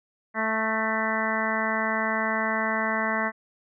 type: harmonic tone with a mistuned harmonic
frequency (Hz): 220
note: A3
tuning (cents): 0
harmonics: 1 / 2 / 3 / 4 / 5 / 6 / 7 / 8 / 9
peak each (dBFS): -31 / -37 / -31 / -33 / -31 / -36 / -33 / -31 / -31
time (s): 0.34-3.32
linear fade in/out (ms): 50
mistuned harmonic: 8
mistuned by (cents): +20
effects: none